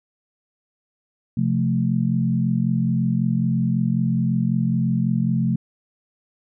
sine chord, F major, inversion second, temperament equal, 130.81 / 174.61 / 220 Hz, C3 / F3 / A3, 0 / 0 / 0 cents, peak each -22 dBFS, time 1.37-5.56 s, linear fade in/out 5 ms, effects none

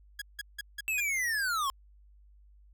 sawtooth tone bursts, 1661.2 Hz, G#6, in tune, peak -31 dBFS, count 5, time 0.19-1.005 s, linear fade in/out 5 ms, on 27 ms, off 170 ms
square linear sweep, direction down, 2663 to 1046.5 Hz, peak -29 dBFS, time 0.88-1.7 s, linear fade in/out 0 ms
effects added 50 Hz sine -55 dBFS peak until 2.73 s

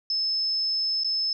sine tone with dropouts, 5230 Hz, E8, 15 cents flat, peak -23 dBFS, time 0.1-1.33 s, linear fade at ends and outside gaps 2 ms, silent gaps 1.036-1.045 s, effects none

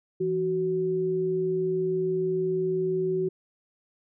sine tone pair together, 166.77 / 373.6 Hz, E3 / F#4, +20 / +17 cents, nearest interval octave + major second, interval 1397 cents, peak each -32 / -24 dBFS, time 0.2-3.29 s, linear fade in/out 10 ms, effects none

